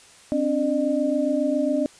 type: tone cluster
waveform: sine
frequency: 263.1 / 290.4 / 605 Hz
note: C4 / D4 / D#5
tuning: +10 / -19 / -49 cents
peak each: -24 dBFS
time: 0.32-1.86 s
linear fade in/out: 0 ms
effects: white hiss -50 dBFS RMS until 1.99 s + resampled to 22050 Hz